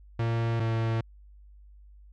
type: tone pair in turn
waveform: 45% pulse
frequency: 115.2 / 113.22 Hz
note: A#2 / A2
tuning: -20 / +50 cents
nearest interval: unison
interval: 30 cents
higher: first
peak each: -25 dBFS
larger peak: neither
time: 0.19-0.6 / 0.6-1.01 s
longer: neither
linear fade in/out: 5 ms
effects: added 50 Hz sine -49 dBFS peak until 2.12 s + low-pass 3000 Hz 12 dB/octave